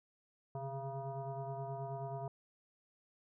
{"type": "tone with frequency modulation", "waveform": "sine", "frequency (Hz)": 407.8, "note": "G#4", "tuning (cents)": -32, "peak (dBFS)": -39, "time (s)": [0.55, 2.28], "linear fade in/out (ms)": 2, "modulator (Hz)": 275, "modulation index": 1.8, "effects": []}